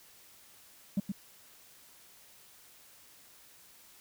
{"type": "tone with echo", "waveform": "sine", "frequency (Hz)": 197.7, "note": "G3", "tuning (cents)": 15, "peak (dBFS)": -23, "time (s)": [0.97, 1], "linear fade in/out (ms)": 5, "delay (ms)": 120, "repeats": 1, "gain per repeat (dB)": -7, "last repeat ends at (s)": 1.12, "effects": ["tanh soft clip ceiling -25 dBFS", "white hiss -58 dBFS RMS until 4 s"]}